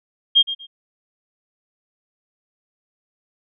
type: tone with echo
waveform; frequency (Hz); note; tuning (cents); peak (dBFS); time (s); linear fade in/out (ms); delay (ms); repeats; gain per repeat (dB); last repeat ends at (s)
sine; 3220; G7; +46; -9; 0.35-0.43; 20; 120; 2; -13; 0.67
effects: none